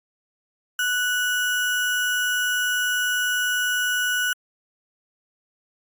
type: tone with sample-and-hold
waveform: sine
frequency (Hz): 1480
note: F#6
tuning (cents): 0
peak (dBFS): -20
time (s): 0.79-4.33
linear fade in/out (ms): 2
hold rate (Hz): 4410
effects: Opus 48 kbps